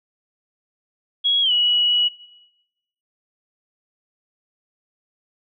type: tone with pitch glide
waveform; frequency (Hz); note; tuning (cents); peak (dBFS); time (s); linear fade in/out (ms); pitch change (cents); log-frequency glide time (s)
sine; 3322 to 2926; G#7 to F#7; 0 to -20; -15; 1.24-2.09; 20; -220; 1.42-1.52
effects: noise-tail reverb RT60 1.0 s tail -21 dB re dry